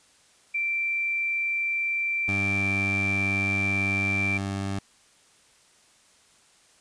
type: tone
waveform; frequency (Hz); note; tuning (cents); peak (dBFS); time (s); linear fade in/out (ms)
sine; 2349; D7; 0; -24; 0.54-4.38; 10
type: tone with pitch glide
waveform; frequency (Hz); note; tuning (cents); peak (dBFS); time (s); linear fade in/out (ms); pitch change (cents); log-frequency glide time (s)
20% pulse; 98.8 to 98.17; G2 to G2; +14 to +3; -23; 2.28-4.79; 5; -11; 2.55-2.62
effects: white hiss -59 dBFS RMS until 6.8 s + resampled to 22050 Hz